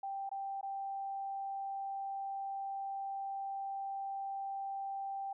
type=tone with dropouts; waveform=sine; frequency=785 Hz; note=G5; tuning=2 cents sharp; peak=-37 dBFS; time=0.03-5.33 s; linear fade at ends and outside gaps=5 ms; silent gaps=0.293-0.314 / 0.612-0.629 s; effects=none